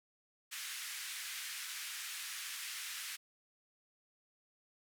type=band-pass noise; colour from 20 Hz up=pink; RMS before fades=-44 dBFS; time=0.51-3.17 s; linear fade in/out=20 ms; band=1600 to 14000 Hz; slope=24 dB/octave; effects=none